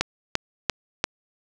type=click train; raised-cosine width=0.2 ms; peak=-3 dBFS; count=4; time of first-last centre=0.01-1.041 s; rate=2.91 Hz; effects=none